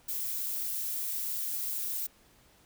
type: noise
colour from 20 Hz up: violet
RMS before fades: -34 dBFS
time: 0.08-2.07 s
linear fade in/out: 10 ms
effects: pink hiss -62 dBFS RMS until 2.65 s